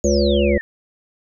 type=exponential sweep; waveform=sine; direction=down; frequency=6870 to 1760 Hz; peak=-26 dBFS; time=0.04-0.61 s; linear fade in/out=0 ms
type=harmonic tone; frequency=70.7 Hz; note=C#2; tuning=35 cents sharp; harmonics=1 / 3 / 5 / 7 / 8; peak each=-20 / -20 / -20 / -20 / -20 dBFS; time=0.04-0.58 s; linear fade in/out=5 ms
effects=none